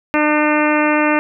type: harmonic tone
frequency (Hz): 301.2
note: D4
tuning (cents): +44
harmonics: 1 / 2 / 3 / 4 / 5 / 6 / 7 / 8 / 9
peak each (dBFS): -16 / -19 / -21 / -22 / -23 / -24 / -24 / -25 / -26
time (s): 0.14-1.19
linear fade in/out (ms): 0
effects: none